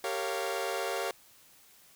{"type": "chord", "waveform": "sawtooth", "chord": "G half-diminished seventh", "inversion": "none", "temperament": "equal with one note detuned", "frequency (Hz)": [392, 460.3, 554.4, 698.5], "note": ["G4", "Bb4", "Db5", "F5"], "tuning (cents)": [0, -22, 0, 0], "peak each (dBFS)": -33, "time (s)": [0.04, 1.11], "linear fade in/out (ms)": 2, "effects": ["white hiss -59 dBFS RMS until 1.95 s"]}